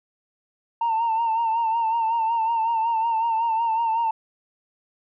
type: tone with vibrato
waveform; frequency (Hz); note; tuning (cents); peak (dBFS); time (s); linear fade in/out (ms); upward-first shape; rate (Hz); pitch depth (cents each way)
sine; 909; A#5; -44; -18; 0.81-4.11; 5; sine; 5.4; 52
effects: tanh soft clip ceiling -17 dBFS